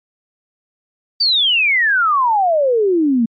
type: exponential sweep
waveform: sine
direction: down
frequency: 4722 to 220 Hz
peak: -11 dBFS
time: 1.2-3.26 s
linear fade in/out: 10 ms
effects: MP3 32 kbps